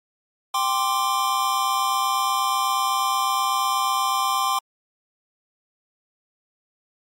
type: chord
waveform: square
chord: G suspended fourth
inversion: none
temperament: equal with one note detuned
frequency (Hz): 787.6 / 1046.5 / 1174.7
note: G5 / C6 / D6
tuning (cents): +8 / 0 / 0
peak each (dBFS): -27 / -23 / -26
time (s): 0.54-4.59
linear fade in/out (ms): 5
effects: MP3 64 kbps